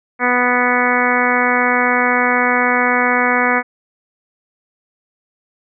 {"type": "harmonic tone", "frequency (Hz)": 246.9, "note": "B3", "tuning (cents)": 0, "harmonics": [1, 2, 3, 4, 5, 6, 7, 8, 9], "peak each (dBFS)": [-21, -21, -21, -21, -21, -21, -21, -21, -21], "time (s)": [0.19, 3.63], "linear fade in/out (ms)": 50, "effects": []}